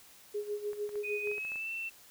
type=tone with tremolo; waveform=sine; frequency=415.3 Hz; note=G#4; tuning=in tune; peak=-31 dBFS; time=0.34-1.39 s; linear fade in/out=10 ms; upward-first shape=sine; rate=6.6 Hz; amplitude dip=75%
type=clicks; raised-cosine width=0.5 ms; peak=-36 dBFS; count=9; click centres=0.732 / 0.892 / 0.956 / 1.273 / 1.315 / 1.381 / 1.45 / 1.519 / 1.558 s
type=tone with pitch glide; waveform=sine; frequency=2489 to 2683 Hz; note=D#7 to E7; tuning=0 to +30 cents; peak=-35 dBFS; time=1.03-1.9 s; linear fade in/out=20 ms; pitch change=+130 cents; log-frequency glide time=1.21-1.71 s
effects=white hiss -57 dBFS RMS until 2.1 s